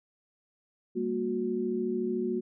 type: tone cluster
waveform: sine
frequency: 199.9 / 233.6 / 365.4 Hz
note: G3 / A#3 / F#4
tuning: +34 / +4 / -22 cents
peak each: -36 / -32 / -30 dBFS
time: 0.95-2.41 s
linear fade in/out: 20 ms
effects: none